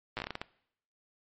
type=slowing click train; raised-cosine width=0.3 ms; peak=-19 dBFS; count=10; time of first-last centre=0.17-0.415 s; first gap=8 ms; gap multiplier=1.29; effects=noise-tail reverb RT60 0.7 s tail -20 dB re dry + MP3 32 kbps